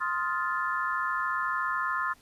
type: chord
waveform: sine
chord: F dominant seventh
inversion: second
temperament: just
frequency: 1047.7 / 1257.2 / 1396.9 / 1746.1 Hz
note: C6 / Eb6 / F6 / A6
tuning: +2 / +18 / 0 / -14 cents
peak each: -31 / -33 / -33 / -33 dBFS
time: 0-2.14 s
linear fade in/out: 20 ms
effects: pink hiss -60 dBFS RMS until 2.21 s + resampled to 32000 Hz